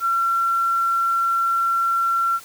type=tone; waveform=sine; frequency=1360 Hz; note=F6; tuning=46 cents flat; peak=-17 dBFS; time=0-2.4 s; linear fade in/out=50 ms; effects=white hiss -43 dBFS RMS until 2.44 s